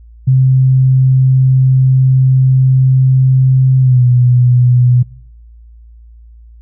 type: tone with pitch glide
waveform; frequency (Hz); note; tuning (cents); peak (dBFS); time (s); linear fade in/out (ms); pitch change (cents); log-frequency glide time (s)
sine; 130.81 to 123.75; C3 to B2; 0 to +4; -5; 0.27-5.03; 10; -96; 3.8-4.03
effects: noise-tail reverb RT60 0.7 s tail -23 dB re dry + added 57 Hz sine -35 dBFS peak until 6.61 s